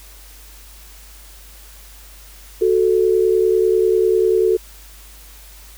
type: tone pair together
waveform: sine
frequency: 370.4 / 440.5 Hz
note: F#4 / A4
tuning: +2 / +2 cents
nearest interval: minor third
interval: 300 cents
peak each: -15 dBFS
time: 2.61-4.57 s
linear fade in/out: 10 ms
effects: added 50 Hz sine -41 dBFS peak until 5.77 s + white hiss -44 dBFS RMS until 5.77 s